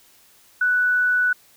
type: tone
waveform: sine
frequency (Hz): 1483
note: F#6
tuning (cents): +4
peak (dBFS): -16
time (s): 0.61-1.33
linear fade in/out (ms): 5
effects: white hiss -54 dBFS RMS until 1.56 s